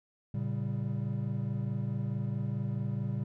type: chord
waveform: triangle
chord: G diminished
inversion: first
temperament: equal with one note detuned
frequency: 113.94 / 138.59 / 196 Hz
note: Bb2 / Db3 / G3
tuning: -39 / 0 / 0 cents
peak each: -32 / -33 / -35 dBFS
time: 0.34-3.24 s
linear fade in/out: 5 ms
effects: none